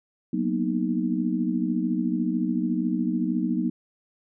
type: chord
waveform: sine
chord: B major seventh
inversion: second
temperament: equal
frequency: 185 / 233.1 / 246.9 / 311.1 Hz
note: F#3 / A#3 / B3 / D#4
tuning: 0 / 0 / 0 / 0 cents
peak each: -28 dBFS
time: 0.33-3.7 s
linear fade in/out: 5 ms
effects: none